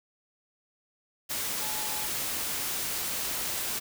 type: tone in noise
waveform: sine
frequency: 855 Hz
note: A5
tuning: 50 cents flat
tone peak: -41 dBFS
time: 1.6-2.07 s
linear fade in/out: 20 ms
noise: white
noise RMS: -32 dBFS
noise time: 1.29-3.8 s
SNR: -12 dB
effects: none